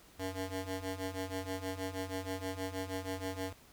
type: ring-modulated tone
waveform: 15% pulse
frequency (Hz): 188.9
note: F#3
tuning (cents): +36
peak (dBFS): -28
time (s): 0.19-3.53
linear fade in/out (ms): 5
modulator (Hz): 97.6
effects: pink hiss -60 dBFS RMS until 3.72 s